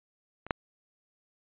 clicks, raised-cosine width 0.5 ms, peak -27 / -10 dBFS, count 2, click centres 0.466 / 0.508 s, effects resampled to 8000 Hz

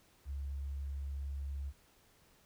sine tone, 69.5 Hz, C#2, 5 cents sharp, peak -37 dBFS, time 0.25-1.73 s, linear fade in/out 50 ms, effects pink hiss -67 dBFS RMS until 2.45 s

